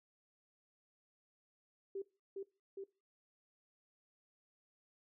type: tone with echo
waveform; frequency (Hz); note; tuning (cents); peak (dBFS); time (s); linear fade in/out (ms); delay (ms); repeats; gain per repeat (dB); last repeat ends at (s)
sine; 391.1; G4; -4; -39; 1.95-2.02; 5; 410; 2; -2; 2.84
effects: noise-tail reverb RT60 0.3 s tail -20 dB re dry